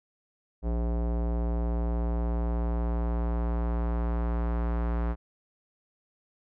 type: tone with low-pass filter sweep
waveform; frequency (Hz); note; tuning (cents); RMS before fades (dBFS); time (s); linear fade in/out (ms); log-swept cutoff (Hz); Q
square; 58.27; A#1; 0; -28; 0.62-5.16; 50; 640 to 1300; 1.2
effects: none